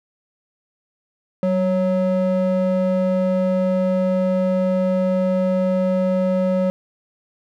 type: ring-modulated tone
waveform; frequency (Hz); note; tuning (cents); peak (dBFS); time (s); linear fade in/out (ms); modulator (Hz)
triangle; 370; F#4; 0; -11; 1.43-6.7; 0; 181
effects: none